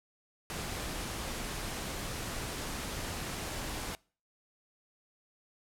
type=noise; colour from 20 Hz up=pink; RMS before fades=-38 dBFS; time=0.5-3.95 s; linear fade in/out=0 ms; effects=noise-tail reverb RT60 0.4 s tail -24 dB re dry + low-pass 12000 Hz 12 dB/octave